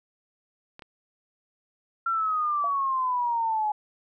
clicks, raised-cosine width 0.3 ms, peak -27 dBFS, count 2, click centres 0.794 / 0.822 s
sine exponential sweep, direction down, 1368 to 837 Hz, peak -23 dBFS, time 2.06-3.72 s, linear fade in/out 5 ms
sine tone with exponential decay, 691 Hz, F5, 19 cents flat, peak -29 dBFS, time 2.64-2.78 s, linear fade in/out 1 ms, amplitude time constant 29 ms
effects none

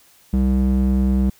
square tone with band-pass filter, 65 Hz, C2, 11 cents flat, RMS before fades -17 dBFS, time 0.33-1.3 s, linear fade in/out 5 ms, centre 150 Hz, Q 2.9, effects white hiss -53 dBFS RMS until 1.39 s

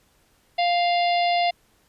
harmonic tone, 698.5 Hz, F5, in tune, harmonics 1 / 3 / 4 / 5 / 6 / 7, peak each -19 / -29 / -31 / -33 / -35 / -36 dBFS, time 0.58-1.51 s, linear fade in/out 10 ms, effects pink hiss -62 dBFS RMS until 1.88 s + resampled to 32000 Hz

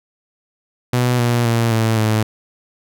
sawtooth tone with pitch steps, 123.4 / 119.68 / 116.07 / 112.57 / 109.18 Hz, B2 / A#2 / A#2 / A2 / A2, -1 / +46 / -7 / +40 / -13 cents, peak -10 dBFS, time 0.93-2.23 s, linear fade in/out 5 ms, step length 260 ms, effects none

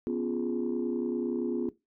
sine chord, C# dominant seventh, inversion third, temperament equal with one note detuned, 246.9 / 277.2 / 347.8 / 415.3 Hz, B3 / C#4 / E#4 / G#4, 0 / 0 / -7 / 0 cents, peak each -31 / -36 / -31 / -35 dBFS, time 0.07-1.69 s, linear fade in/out 0 ms, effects noise-tail reverb RT60 0.2 s tail -17 dB re dry + tanh soft clip ceiling -21 dBFS

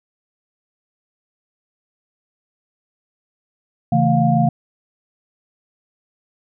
sine tone cluster, 136.6 / 163.4 / 223.2 / 706 Hz, C#3 / E3 / A3 / F5, -25 / -15 / +25 / +19 cents, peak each -18 dBFS, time 3.92-4.49 s, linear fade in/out 5 ms, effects none

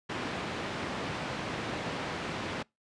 pink band-pass noise, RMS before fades -36 dBFS, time 0.09-2.63 s, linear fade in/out 10 ms, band 130 to 3200 Hz, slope 12 dB/octave, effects noise-tail reverb RT60 0.2 s tail -25 dB re dry + resampled to 22050 Hz

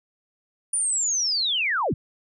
sine linear sweep, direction down, 9570 to 65.41 Hz, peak -21 dBFS, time 0.73-1.94 s, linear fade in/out 5 ms, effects none

